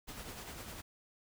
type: noise with tremolo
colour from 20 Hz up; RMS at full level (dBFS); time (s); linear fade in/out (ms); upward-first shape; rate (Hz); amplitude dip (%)
pink; -45; 0.07-0.82; 20; sine; 9.9; 40
effects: none